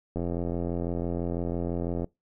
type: click train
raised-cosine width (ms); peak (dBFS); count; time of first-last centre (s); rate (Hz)
2; -18; 163; 0.16-2.044; 86
effects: noise-tail reverb RT60 0.2 s tail -23 dB re dry